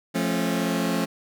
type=chord; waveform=sawtooth; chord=F augmented; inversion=none; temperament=just; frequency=174.61 / 218.3 / 272.8 Hz; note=F3 / A3 / C#4; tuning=0 / -13 / -28 cents; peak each=-23 dBFS; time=0.14-1.06 s; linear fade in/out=20 ms; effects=none